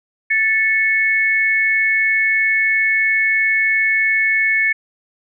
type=tone pair together; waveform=sine; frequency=1760 / 2203 Hz; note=A6 / C#7; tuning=0 / -11 cents; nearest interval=major third; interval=389 cents; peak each=-17 / -15 dBFS; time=0.3-4.73 s; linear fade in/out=10 ms; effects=none